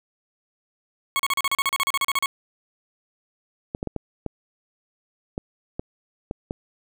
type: tone bursts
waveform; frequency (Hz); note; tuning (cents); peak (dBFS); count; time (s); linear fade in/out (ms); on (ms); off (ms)
20% pulse; 1100; C#6; -14; -15; 16; 1.16-2.259; 0; 34; 37
type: clicks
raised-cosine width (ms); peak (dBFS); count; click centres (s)
2; -14; 9; 3.749 / 3.829 / 3.873 / 3.963 / 4.263 / 5.379 / 5.795 / 6.311 / 6.509
effects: none